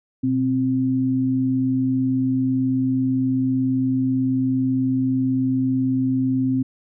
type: tone pair together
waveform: sine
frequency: 123.47 / 261.6 Hz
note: B2 / C4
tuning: 0 / 0 cents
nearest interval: octave + minor second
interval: 1300 cents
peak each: -25 / -18 dBFS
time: 0.23-6.63 s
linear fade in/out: 10 ms
effects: none